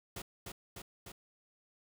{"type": "noise with echo", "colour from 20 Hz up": "pink", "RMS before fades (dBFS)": -43, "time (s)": [0.16, 0.22], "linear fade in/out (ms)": 5, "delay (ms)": 300, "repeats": 3, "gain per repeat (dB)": -2, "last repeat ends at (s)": 1.12, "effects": []}